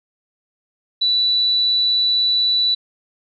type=tone; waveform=sine; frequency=3958 Hz; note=B7; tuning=3 cents sharp; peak=-14 dBFS; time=1.01-2.75 s; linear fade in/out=10 ms; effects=none